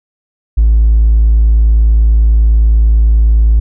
sine tone with hard clipping, 54.7 Hz, A1, 9 cents flat, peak -5 dBFS, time 0.57-3.6 s, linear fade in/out 10 ms, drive 1 dB, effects none

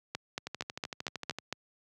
two click trains, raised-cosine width 0.2 ms, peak -20 / -16 dBFS, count 13 / 7, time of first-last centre 0.47-1.386 / 0.15-1.526 s, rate 13.1 / 4.36 Hz, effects high-pass 100 Hz 12 dB/octave

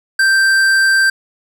sine tone with tanh clipping, 1568 Hz, G6, in tune, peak -11 dBFS, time 0.19-1.1 s, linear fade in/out 5 ms, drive 14 dB, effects none

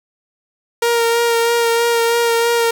sawtooth tone with vibrato, 466.6 Hz, A#4, 2 cents sharp, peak -9 dBFS, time 0.82-2.71 s, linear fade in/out 5 ms, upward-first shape sine, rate 3.1 Hz, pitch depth 18 cents each way, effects 8-bit

